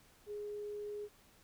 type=tone; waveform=sine; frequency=415.3 Hz; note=G#4; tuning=in tune; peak=-40 dBFS; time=0.26-1.09 s; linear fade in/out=50 ms; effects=pink hiss -65 dBFS RMS until 1.43 s